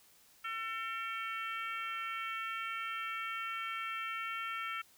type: harmonic tone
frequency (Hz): 450.1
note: A4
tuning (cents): +39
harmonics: 3 / 4 / 5 / 6 / 7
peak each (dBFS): -39 / -46 / -43 / -46 / -49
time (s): 0.44-4.82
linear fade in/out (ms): 10
effects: white hiss -64 dBFS RMS until 4.97 s